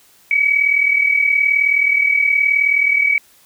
sine tone pair together, 2238 / 2277 Hz, C#7 / C#7, +16 / +46 cents, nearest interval unison, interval 30 cents, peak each -18 / -13 dBFS, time 0.31-3.18 s, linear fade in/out 2 ms, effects white hiss -51 dBFS RMS until 3.45 s

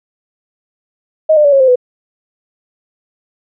sine tone with pitch steps, 628 / 599.6 / 572.6 / 546.7 / 522 / 498.4 Hz, D#5 / D5 / D5 / C#5 / C5 / B4, +16 / +36 / -44 / -24 / -4 / +16 cents, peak -5 dBFS, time 1.29-1.758 s, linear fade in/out 10 ms, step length 78 ms, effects none

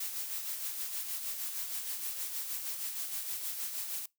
blue noise with tremolo, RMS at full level -36 dBFS, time 0-4.06 s, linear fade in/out 5 ms, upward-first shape sine, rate 6.4 Hz, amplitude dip 45%, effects noise-tail reverb RT60 0.2 s tail -24 dB re dry

